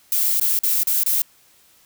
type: noise with dropouts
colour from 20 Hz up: violet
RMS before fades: -19 dBFS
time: 0.12-1.22 s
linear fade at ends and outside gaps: 2 ms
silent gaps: 0.399-0.412 / 0.59-0.635 / 0.833-0.871 / 1.035-1.062 s
effects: white hiss -55 dBFS RMS until 1.85 s